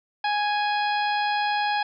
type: harmonic tone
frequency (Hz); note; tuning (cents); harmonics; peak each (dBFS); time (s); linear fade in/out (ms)
830.6; G#5; 0; 1 / 2 / 3 / 4 / 5 / 6; -23 / -29 / -33 / -35 / -37 / -39; 0.24-1.83; 5
effects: none